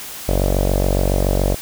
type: tone with low-pass filter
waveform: sawtooth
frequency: 47.1 Hz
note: F#1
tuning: 32 cents sharp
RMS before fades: -17 dBFS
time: 0.28-1.55 s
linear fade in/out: 10 ms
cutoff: 600 Hz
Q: 4
effects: white hiss -32 dBFS RMS until 1.61 s